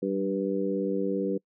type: harmonic tone with a mistuned harmonic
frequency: 97.5 Hz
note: G2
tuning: 9 cents flat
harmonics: 2 / 3 / 4 / 5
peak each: -31 / -31 / -31 / -31 dBFS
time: 0.02-1.38 s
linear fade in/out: 10 ms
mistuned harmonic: 2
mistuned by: -18 cents
effects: noise-tail reverb RT60 0.1 s tail -26 dB re dry